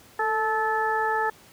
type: harmonic tone with a mistuned harmonic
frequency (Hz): 435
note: A4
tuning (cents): -20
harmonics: 1 / 2 / 3 / 4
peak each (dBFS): -29 / -25 / -30 / -28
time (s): 0.19-1.3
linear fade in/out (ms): 5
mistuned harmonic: 1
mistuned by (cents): +33
effects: pink hiss -52 dBFS RMS until 1.52 s + high-pass 80 Hz 12 dB/octave